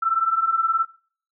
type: beating tone pair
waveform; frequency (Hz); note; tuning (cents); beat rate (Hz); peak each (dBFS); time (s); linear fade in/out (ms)
sine; 1320 / 1339; E6 / E6; +2 / +27; 19; -23 / -20; 0.02-0.85; 10
effects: noise-tail reverb RT60 0.5 s tail -23 dB re dry